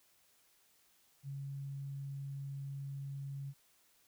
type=tone; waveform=sine; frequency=138.59 Hz; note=C#3; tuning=in tune; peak=-40 dBFS; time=1.23-3.54 s; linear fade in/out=50 ms; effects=white hiss -70 dBFS RMS until 4.07 s